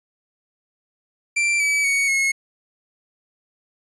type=tone with pitch steps; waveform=45% pulse; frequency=2354 / 2292 / 2232 / 2174 Hz; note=D7 / D7 / C#7 / C#7; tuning=+3 / -43 / +11 / -34 cents; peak=-17 dBFS; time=1.36-2.32 s; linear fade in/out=10 ms; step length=240 ms; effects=resampled to 24000 Hz